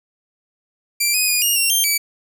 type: tone with pitch steps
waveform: 10% pulse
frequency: 2357 / 2499 / 2454 / 2841 / 2749 / 3171 / 2295 Hz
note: D7 / D#7 / D#7 / F7 / F7 / G7 / D7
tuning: +6 / +7 / -25 / +29 / -28 / +19 / -40 cents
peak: -7 dBFS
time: 1-1.98 s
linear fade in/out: 10 ms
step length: 140 ms
effects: none